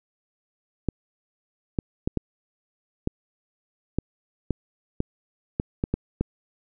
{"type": "clicks", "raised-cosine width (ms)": 3, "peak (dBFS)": -10, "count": 12, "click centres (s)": [0.887, 1.788, 2.075, 2.173, 3.074, 3.986, 4.507, 5.004, 5.599, 5.839, 5.94, 6.21], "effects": []}